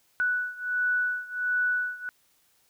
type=beating tone pair; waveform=sine; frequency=1480 / 1481.4 Hz; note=F#6 / F#6; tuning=0 / +2 cents; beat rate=1.4 Hz; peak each=-27 / -29 dBFS; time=0.2-2.09 s; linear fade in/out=0 ms; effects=white hiss -66 dBFS RMS until 2.69 s